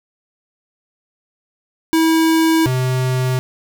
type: tone pair in turn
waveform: square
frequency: 323.7 / 128.46 Hz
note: E4 / C3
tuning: -31 / -31 cents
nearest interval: octave + major third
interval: 1600 cents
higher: first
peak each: -12 / -16 dBFS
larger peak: first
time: 1.93-2.66 / 2.66-3.39 s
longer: neither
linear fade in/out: 0 ms
effects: none